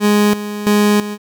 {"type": "tone with tremolo", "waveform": "30% pulse", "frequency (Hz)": 207.7, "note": "G#3", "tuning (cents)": 0, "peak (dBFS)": -7, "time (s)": [0, 1.18], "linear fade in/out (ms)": 50, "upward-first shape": "square", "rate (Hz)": 1.5, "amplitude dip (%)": 75, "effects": []}